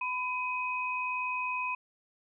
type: tone pair together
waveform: sine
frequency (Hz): 1001.2 / 2518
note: B5 / D#7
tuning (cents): +23 / +20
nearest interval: octave + major third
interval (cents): 1597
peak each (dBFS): -33 / -33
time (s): 0.01-1.75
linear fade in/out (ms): 5
effects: none